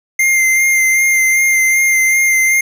square tone with vibrato, 2099 Hz, C7, 5 cents sharp, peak -10 dBFS, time 0.19-2.61 s, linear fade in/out 5 ms, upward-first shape sine, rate 2.6 Hz, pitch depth 20 cents each way, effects none

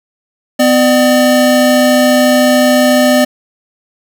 square tone pair together, 251.9 / 599.1 Hz, B3 / D5, +34 / +34 cents, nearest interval octave + minor third, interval 1500 cents, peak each -10 dBFS, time 0.59-3.25 s, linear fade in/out 10 ms, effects none

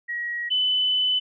sine tone pair in turn, 1904 / 3010 Hz, A#6 / F#7, +36 / +29 cents, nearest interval minor sixth, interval 793 cents, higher second, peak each -26 / -19 dBFS, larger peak second, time 0.08-0.5 / 0.5-1.2 s, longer second, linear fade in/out 20 ms, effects none

